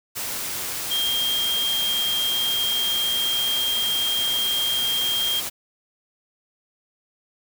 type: tone in noise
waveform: sine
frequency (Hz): 3211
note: G7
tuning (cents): +41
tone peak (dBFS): -21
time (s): 0.9-5.41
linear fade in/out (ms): 20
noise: white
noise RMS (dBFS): -29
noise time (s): 0.15-5.5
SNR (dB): +5
effects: none